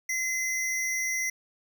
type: tone pair together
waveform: square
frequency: 2048 / 5778 Hz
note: C7 / F#8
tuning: -38 / -42 cents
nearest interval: octave + tritone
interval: 1796 cents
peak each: -29 / -33 dBFS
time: 0.09-1.3 s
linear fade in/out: 5 ms
effects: none